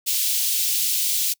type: high-pass noise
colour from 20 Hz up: white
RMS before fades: -22 dBFS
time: 0.06-1.34 s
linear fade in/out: 20 ms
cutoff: 2900 Hz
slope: 24 dB/octave
effects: noise-tail reverb RT60 0.1 s tail -26 dB re dry